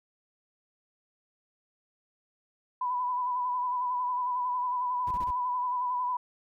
sine tone with vibrato, 993 Hz, B5, 9 cents sharp, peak -27 dBFS, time 2.81-6.17 s, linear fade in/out 5 ms, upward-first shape sine, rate 11 Hz, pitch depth 34 cents each way
brown noise bursts, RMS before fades -40 dBFS, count 4, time 5.07-5.307 s, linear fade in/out 2 ms, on 39 ms, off 27 ms
effects none

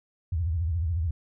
sine tone with vibrato, 82.9 Hz, E2, 10 cents sharp, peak -24 dBFS, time 0.32-1.11 s, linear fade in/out 5 ms, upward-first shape sine, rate 14 Hz, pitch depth 180 cents each way, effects none

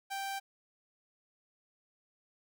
sawtooth tone, 784 Hz, G5, in tune, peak -32 dBFS, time 0.1-0.4 s, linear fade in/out 20 ms, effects none

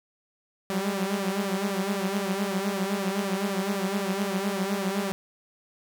sawtooth tone with flanger, 196 Hz, G3, in tune, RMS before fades -28 dBFS, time 0.7-5.12 s, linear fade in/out 0 ms, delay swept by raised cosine 1.6 to 7.5 ms, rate 3.9 Hz, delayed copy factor +0.8, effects none

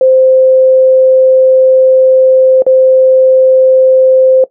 sine tone with dropouts, 521 Hz, C5, 7 cents flat, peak -3 dBFS, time 0.01-4.44 s, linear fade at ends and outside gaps 2 ms, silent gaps 2.622-2.665 s, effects noise-tail reverb RT60 0.1 s tail -17 dB re dry

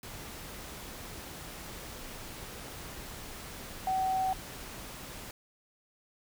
sine tone in noise, 757 Hz, F#5, 39 cents sharp, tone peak -27 dBFS, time 3.87-4.33 s, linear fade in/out 2 ms, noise pink, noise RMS -44 dBFS, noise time 0.03-5.31 s, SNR +14 dB, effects none

